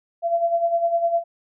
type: tone with tremolo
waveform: sine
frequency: 679 Hz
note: F5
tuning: 49 cents flat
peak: -15 dBFS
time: 0.22-1.24 s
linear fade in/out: 50 ms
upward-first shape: sine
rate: 9.9 Hz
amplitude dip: 65%
effects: none